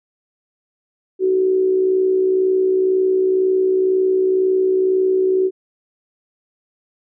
sine tone with amplitude modulation, 375.9 Hz, F#4, 27 cents sharp, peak -11 dBFS, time 1.19-5.51 s, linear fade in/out 50 ms, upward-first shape sine, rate 62 Hz, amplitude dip 45%, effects none

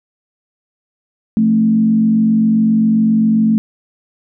sine tone with frequency modulation, 220 Hz, A3, in tune, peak -9 dBFS, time 1.37-3.58 s, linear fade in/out 0 ms, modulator 47.5 Hz, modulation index 0.52, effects none

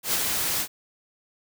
white noise with ADSR envelope, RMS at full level -23 dBFS, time 0.03-0.68 s, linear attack 100 ms, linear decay 46 ms, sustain -3 dB, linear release 75 ms, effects none

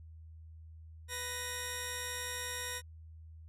10% pulse tone pair together, 495.8 / 1870.6 Hz, B4 / A#6, +7 / +6 cents, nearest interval octave + major seventh, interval 2299 cents, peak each -34 / -30 dBFS, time 1.08-2.82 s, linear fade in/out 50 ms, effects added 80 Hz sine -49 dBFS peak until 3.48 s + resampled to 32000 Hz

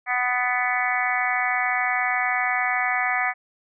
harmonic tone, 248.5 Hz, B3, 11 cents sharp, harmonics 3 / 4 / 5 / 6 / 7 / 8 / 9, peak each -26 / -34 / -29 / -35 / -28 / -26 / -28 dBFS, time 0.06-3.34 s, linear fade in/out 50 ms, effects none

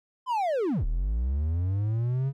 triangle linear two-way sweep, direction down then up, 1046.5 to 34.65 to 139.5 Hz, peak -22 dBFS, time 0.26-2.33 s, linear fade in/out 50 ms, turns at 0.85 s, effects none

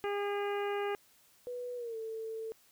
harmonic tone, 406.2 Hz, G#4, 38 cents flat, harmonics 1 / 2 / 3 / 4 / 5 / 6 / 7, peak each -33 / -39 / -43 / -45 / -47 / -49 / -50 dBFS, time 0.04-0.95 s, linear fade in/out 0 ms
sine tone with pitch glide, 491.5 to 445.5 Hz, B4 to A4, -8 to +22 cents, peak -37 dBFS, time 1.47-2.52 s, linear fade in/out 0 ms, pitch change -170 cents, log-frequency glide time 1.76-1.97 s
effects white hiss -65 dBFS RMS until 2.71 s

